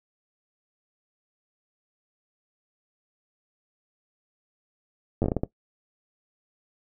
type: slowing click train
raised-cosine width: 2 ms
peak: -11 dBFS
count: 8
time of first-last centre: 5.22-5.435 s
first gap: 9 ms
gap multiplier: 1.4
effects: noise-tail reverb RT60 0.1 s tail -18 dB re dry